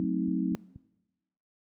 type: chord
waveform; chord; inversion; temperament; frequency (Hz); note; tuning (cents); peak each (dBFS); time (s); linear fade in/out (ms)
sine; F# diminished seventh; none; equal with one note detuned; 185 / 220 / 261.6 / 315.8; F#3 / A3 / C4 / Eb4; 0 / 0 / 0 / +26; -30 / -35 / -31 / -32; 0-0.55; 0
type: click train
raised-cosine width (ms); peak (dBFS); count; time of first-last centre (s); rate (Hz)
5; -31; 4; 0.04-0.759; 4.17
effects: noise-tail reverb RT60 1.0 s tail -22 dB re dry + high-pass 80 Hz 12 dB/octave